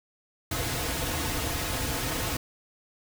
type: noise with comb filter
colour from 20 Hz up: pink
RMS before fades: -30 dBFS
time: 0.51-2.37 s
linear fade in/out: 5 ms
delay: 5.1 ms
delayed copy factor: -0.6
effects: none